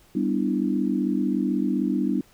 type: chord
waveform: sine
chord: E minor seventh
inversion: first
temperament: equal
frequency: 196 / 246.9 / 293.7 / 329.6 Hz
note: G3 / B3 / D4 / E4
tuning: 0 / 0 / 0 / 0 cents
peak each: -26 / -26 / -26 / -29 dBFS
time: 0.15-2.21 s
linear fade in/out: 5 ms
effects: pink hiss -57 dBFS RMS until 2.33 s